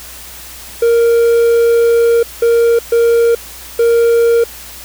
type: tone bursts at uneven times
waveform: triangle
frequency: 466.2 Hz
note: A#4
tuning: in tune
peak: -5 dBFS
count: 4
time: 0.82-2.23 / 2.42-2.79 / 2.92-3.35 / 3.79-4.44 s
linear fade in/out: 5 ms
effects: added 60 Hz sine -39 dBFS peak until 4.84 s + white hiss -32 dBFS RMS until 4.84 s